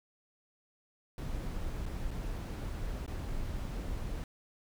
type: noise with dropouts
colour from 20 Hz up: brown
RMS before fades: -37 dBFS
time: 1.18-4.24 s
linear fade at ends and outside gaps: 1 ms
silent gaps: 1.856-1.862 / 2.107-2.112 / 3.063-3.078 s
effects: none